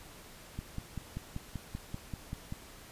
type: click train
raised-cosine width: 5 ms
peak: -25 dBFS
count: 11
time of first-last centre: 0.59-2.524 s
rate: 5.17 Hz
effects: pink hiss -52 dBFS RMS until 2.91 s + resampled to 32000 Hz